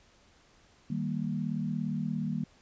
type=chord; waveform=sine; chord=Eb major; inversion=none; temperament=equal; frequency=155.56 / 196 / 233.1 Hz; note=Eb3 / G3 / Bb3; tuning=0 / 0 / 0 cents; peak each=-34 dBFS; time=0.9-2.44 s; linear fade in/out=5 ms; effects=pink hiss -62 dBFS RMS until 2.61 s + resampled to 16000 Hz